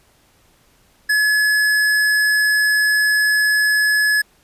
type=tone with tanh clipping; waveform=sine; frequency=1703 Hz; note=G#6; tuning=43 cents sharp; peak=-15 dBFS; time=1.09-4.22 s; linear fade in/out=10 ms; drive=18 dB; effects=pink hiss -56 dBFS RMS until 4.43 s + resampled to 32000 Hz